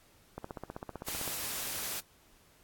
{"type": "click train", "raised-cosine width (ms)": 1, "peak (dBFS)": -25, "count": 15, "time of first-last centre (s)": [0.38, 1.277], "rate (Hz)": 15.6}
{"type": "noise", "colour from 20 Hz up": "white", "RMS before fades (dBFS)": -37, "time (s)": [1.06, 2.01], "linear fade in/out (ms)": 20}
{"effects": ["pink hiss -63 dBFS RMS until 2.63 s", "AAC 64 kbps"]}